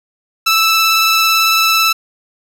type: tone with vibrato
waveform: 15% pulse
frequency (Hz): 1318.5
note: E6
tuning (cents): 0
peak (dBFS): -3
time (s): 0.46-1.93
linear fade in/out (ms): 10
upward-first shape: sine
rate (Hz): 18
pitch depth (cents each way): 12
effects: none